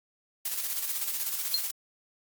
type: noise with tremolo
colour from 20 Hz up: blue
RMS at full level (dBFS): -30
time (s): 0.45-1.71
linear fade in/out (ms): 5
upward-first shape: square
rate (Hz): 16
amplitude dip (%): 45
type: tone with exponential decay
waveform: sine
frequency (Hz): 4199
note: C8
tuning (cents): +5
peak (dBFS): -19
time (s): 1.54-1.63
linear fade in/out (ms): 2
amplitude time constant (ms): 19
effects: Opus 48 kbps